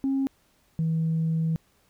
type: tone pair in turn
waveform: sine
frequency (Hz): 270.5 / 161.77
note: C#4 / E3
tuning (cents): -42 / -32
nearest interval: major sixth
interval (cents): 890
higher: first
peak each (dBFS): -21 / -21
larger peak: neither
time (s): 0.04-0.27 / 0.79-1.56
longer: second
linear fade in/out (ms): 0
effects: tanh soft clip ceiling -19 dBFS + pink hiss -65 dBFS RMS until 1.89 s